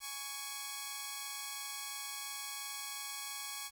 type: tone pair together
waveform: 5% pulse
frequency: 830.6 / 1115.1 Hz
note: G#5 / C#6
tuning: 0 / +10 cents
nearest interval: perfect fourth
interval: 510 cents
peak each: -34 / -30 dBFS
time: 0-3.71 s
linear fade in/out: 50 ms
effects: 11-bit